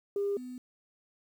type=tone pair in turn; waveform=sine; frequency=402.4 / 251 Hz; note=G4 / B3; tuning=+45 / +28 cents; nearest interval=minor sixth; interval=817 cents; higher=first; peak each=-27 / -39 dBFS; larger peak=first; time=0.16-0.37 / 0.37-0.58 s; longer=neither; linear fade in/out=2 ms; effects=tanh soft clip ceiling -23 dBFS + 10-bit